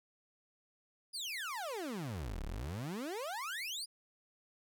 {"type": "exponential two-way sweep", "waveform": "30% pulse", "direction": "down then up", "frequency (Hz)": [5070, 32.36, 5070], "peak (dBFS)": -36, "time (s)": [1.13, 3.86], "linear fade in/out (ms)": 20, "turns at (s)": 2.43, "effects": []}